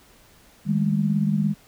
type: tone cluster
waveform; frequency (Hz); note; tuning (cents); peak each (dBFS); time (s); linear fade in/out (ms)
sine; 156.4 / 202.8 / 220.1; D#3 / G#3 / A3; +9 / -41 / +1; -23 / -21 / -30; 0.65-1.55; 50
effects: pink hiss -54 dBFS RMS until 1.67 s